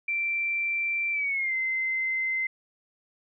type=tone with pitch glide; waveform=sine; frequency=2349 to 2069 Hz; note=D7 to C7; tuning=0 to -20 cents; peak=-25 dBFS; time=0.08-2.47 s; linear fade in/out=5 ms; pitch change=-220 cents; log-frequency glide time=1.12-1.54 s; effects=none